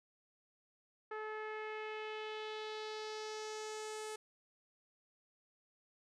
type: tone with low-pass filter sweep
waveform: sawtooth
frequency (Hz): 431.4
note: A4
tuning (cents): -34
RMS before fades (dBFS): -44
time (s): 1.11-4.16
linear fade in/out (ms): 5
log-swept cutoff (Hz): 1600 to 9100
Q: 2.2
effects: none